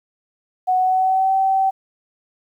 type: tone with pitch glide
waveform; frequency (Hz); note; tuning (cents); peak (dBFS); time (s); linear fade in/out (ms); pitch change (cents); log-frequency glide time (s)
sine; 740 to 769.6; F#5 to G5; 0 to -32; -14; 0.67-1.71; 20; +68; 0.77-1.34
effects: 9-bit